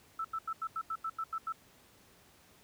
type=tone bursts; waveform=sine; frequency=1318.5 Hz; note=E6; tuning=in tune; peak=-33 dBFS; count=10; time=0.19-1.524 s; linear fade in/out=5 ms; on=56 ms; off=86 ms; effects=pink hiss -62 dBFS RMS until 2.63 s + high-pass 60 Hz 12 dB/octave